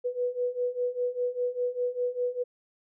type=beating tone pair; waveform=sine; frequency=489.9 / 494.9 Hz; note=B4 / B4; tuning=-14 / +4 cents; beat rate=5 Hz; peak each=-31 / -29 dBFS; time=0.04-2.44 s; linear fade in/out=20 ms; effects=none